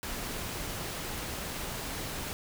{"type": "noise", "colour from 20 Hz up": "pink", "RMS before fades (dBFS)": -37, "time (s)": [0.03, 2.33], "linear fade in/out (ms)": 0, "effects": []}